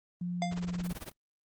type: tone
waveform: sine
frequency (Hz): 176.6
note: F3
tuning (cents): +20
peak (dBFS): -32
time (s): 0.21-0.93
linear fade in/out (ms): 5
type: tone with exponential decay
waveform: square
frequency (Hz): 698.5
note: F5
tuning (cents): 0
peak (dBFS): -28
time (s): 0.42-0.63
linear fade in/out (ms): 1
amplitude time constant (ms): 45
type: noise with tremolo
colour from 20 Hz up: pink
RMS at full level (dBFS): -40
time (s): 0.51-1.12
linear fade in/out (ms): 5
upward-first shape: sine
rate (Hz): 18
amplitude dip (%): 95
effects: Opus 24 kbps